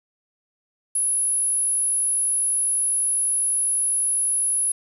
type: tone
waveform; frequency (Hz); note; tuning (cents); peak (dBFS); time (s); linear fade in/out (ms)
sine; 10548; E9; 0; -19; 0.95-4.72; 5
effects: 8-bit